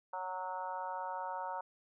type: harmonic tone with a mistuned harmonic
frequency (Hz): 185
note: F#3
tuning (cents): 0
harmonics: 3 / 4 / 5 / 6 / 7 / 8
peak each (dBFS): -46 / -45 / -39 / -51 / -48 / -52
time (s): 0.13-1.61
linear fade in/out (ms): 5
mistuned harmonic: 8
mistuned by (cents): -22
effects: none